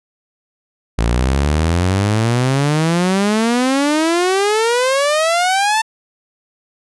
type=exponential sweep; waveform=sawtooth; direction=up; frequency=55 to 898 Hz; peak=-9 dBFS; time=0.98-5.82 s; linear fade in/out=10 ms; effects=resampled to 24000 Hz